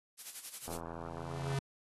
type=noise with tremolo; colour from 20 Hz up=blue; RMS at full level=-41 dBFS; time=0.17-0.81 s; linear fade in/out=50 ms; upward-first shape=sine; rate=11 Hz; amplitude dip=75%
type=tone with exponential growth; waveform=square; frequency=137.1 Hz; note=C#3; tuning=19 cents flat; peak=-32 dBFS; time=0.62-1.59 s; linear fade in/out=2 ms; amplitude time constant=210 ms
type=click train; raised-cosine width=1 ms; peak=-29 dBFS; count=73; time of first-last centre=0.68-1.541 s; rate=83.6 Hz
effects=AAC 32 kbps